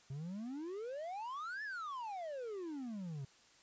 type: exponential two-way sweep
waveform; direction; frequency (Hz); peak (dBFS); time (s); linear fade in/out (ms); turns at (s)
triangle; up then down; 130 to 1777 to 130; -39; 0.1-3.25; 5; 1.63
effects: white hiss -65 dBFS RMS until 3.62 s + resampled to 16000 Hz